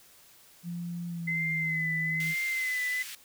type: tone with pitch glide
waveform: sine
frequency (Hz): 172.7 to 161.13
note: F3 to E3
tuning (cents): -19 to -39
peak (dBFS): -33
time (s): 0.63-2.35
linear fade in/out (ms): 50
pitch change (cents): -120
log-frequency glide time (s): 1.07-1.51
type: tone with vibrato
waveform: sine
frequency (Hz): 2044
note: C7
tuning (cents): -41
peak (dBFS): -28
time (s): 1.27-3.03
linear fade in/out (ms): 10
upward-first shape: sine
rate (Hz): 1.1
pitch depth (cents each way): 45
type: high-pass noise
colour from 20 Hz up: pink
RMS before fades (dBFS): -42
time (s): 2.2-3.15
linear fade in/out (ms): 2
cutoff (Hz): 1800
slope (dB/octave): 24
effects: white hiss -57 dBFS RMS until 3.24 s